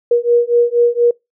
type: beating tone pair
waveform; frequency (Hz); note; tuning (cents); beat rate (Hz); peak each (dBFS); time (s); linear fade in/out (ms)
sine; 474.7 / 478.9; A#4 / A#4; +31 / +47; 4.2; -13; 0.11-1.11; 5
effects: noise-tail reverb RT60 0.2 s tail -25 dB re dry